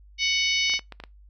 harmonic tone, 743 Hz, F#5, 7 cents sharp, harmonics 3 / 4 / 5 / 6 / 7 / 8, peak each -25 / -27 / -29 / -31 / -32 / -33 dBFS, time 0.18-0.8 s, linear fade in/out 50 ms
clicks, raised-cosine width 0.3 ms, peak -22 dBFS, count 6, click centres 0.697 / 0.738 / 0.793 / 0.923 / 1.001 / 1.038 s
effects noise-tail reverb RT60 0.2 s tail -23 dB re dry + added 50 Hz sine -48 dBFS peak until 1.29 s

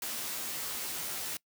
white noise with comb filter, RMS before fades -37 dBFS, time 0.02-1.37 s, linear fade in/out 2 ms, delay 13 ms, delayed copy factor +0.75, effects noise-tail reverb RT60 0.1 s tail -23 dB re dry + high-pass 100 Hz 12 dB/octave

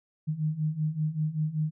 sine beating tone pair, 151.5 / 156.7 Hz, D#3 / D#3, -46 / +13 cents, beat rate 5.2 Hz, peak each -31 / -28 dBFS, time 0.27-1.71 s, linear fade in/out 20 ms, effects none

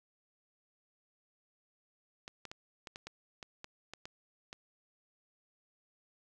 clicks, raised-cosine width 0.2 ms, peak -27 dBFS, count 11, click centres 2.279 / 2.453 / 2.515 / 2.872 / 2.959 / 3.07 / 3.428 / 3.644 / 3.936 / 4.055 / 4.529 s, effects none

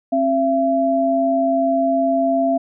sine tone pair together, 267.8 / 674.8 Hz, C4 / E5, +40 / +40 cents, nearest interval octave + major third, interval 1600 cents, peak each -19 / -16 dBFS, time 0.12-2.58 s, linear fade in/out 10 ms, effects none

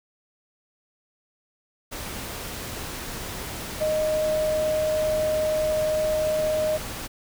sine tone in noise, 619 Hz, D#5, 9 cents flat, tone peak -21 dBFS, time 3.8-6.78 s, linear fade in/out 20 ms, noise pink, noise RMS -34 dBFS, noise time 1.91-7.08 s, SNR +10 dB, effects none

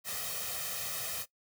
white noise with comb filter, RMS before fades -37 dBFS, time 0.04-1.26 s, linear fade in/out 50 ms, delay 1.6 ms, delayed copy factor +0.9, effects noise-tail reverb RT60 0.1 s tail -19 dB re dry + high-pass 80 Hz 12 dB/octave

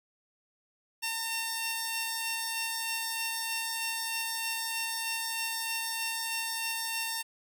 10% pulse tone pair together, 908.4 / 2722 Hz, A#5 / F7, -45 / -45 cents, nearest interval octave + perfect fifth, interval 1900 cents, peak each -26 dBFS, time 1.02-7.23 s, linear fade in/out 20 ms, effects none

